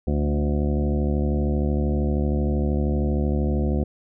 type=harmonic tone with a mistuned harmonic; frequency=72.9 Hz; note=D2; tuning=12 cents flat; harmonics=1 / 2 / 3 / 4 / 5 / 7 / 8 / 9 / 10; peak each=-22 / -28 / -26 / -31 / -31 / -33 / -40 / -40 / -41 dBFS; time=0.07-3.84 s; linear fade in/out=5 ms; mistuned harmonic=2; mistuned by=+22 cents; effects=none